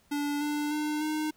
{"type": "tone with pitch steps", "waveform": "square", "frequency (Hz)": [289.8, 295.5, 301.4, 307.4], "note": ["D4", "D4", "D4", "D#4"], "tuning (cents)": [-23, 11, 45, -21], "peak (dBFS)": -29, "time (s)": [0.11, 1.31], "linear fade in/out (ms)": 10, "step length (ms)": 300, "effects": ["pink hiss -65 dBFS RMS until 1.36 s"]}